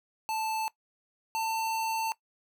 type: tone pair in turn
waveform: square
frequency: 880 / 893.8 Hz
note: A5 / A5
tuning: 0 / +27 cents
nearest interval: unison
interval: 27 cents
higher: second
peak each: -30 / -29 dBFS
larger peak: second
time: 0.29-0.68 / 1.35-2.12 s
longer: second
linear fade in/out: 0 ms
effects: noise-tail reverb RT60 0.1 s tail -19 dB re dry